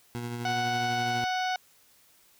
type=tone with tremolo; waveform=20% pulse; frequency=119.5 Hz; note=A#2; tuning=43 cents sharp; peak=-27 dBFS; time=0.15-1.24 s; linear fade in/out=0 ms; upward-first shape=sine; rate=12 Hz; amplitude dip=30%
type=harmonic tone; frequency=740 Hz; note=F#5; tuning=in tune; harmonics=1 / 2 / 3 / 4 / 5 / 6 / 7 / 8; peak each=-28 / -34 / -38 / -40 / -42 / -44 / -45 / -46 dBFS; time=0.45-1.56 s; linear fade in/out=2 ms
effects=white hiss -61 dBFS RMS until 2.39 s